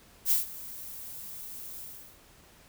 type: noise with ADSR envelope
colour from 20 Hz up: violet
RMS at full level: -23 dBFS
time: 0.25-2.19 s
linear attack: 61 ms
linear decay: 140 ms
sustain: -19 dB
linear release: 390 ms
effects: pink hiss -57 dBFS RMS until 2.68 s